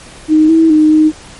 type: tone with pitch steps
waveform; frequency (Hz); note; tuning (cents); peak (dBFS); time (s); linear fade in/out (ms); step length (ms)
sine; 310.6 / 324.3 / 308.1 / 310.1; D#4 / E4 / D#4 / D#4; -3 / -28 / -17 / -6; -4; 0.28-1.12; 50; 210
effects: pink hiss -35 dBFS RMS until 1.39 s + MP3 48 kbps